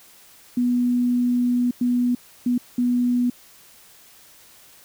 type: tone bursts at uneven times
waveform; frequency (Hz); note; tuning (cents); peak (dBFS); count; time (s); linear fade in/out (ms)
sine; 244.9; B3; -14; -17; 4; 0.57-1.71 / 1.81-2.15 / 2.46-2.58 / 2.78-3.3; 5
effects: white hiss -50 dBFS RMS until 4.84 s